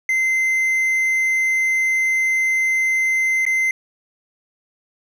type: tone with dropouts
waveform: triangle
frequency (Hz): 2071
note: C7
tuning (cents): -18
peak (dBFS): -14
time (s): 0.09-3.71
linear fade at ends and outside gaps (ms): 2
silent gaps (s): 3.453-3.464
effects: none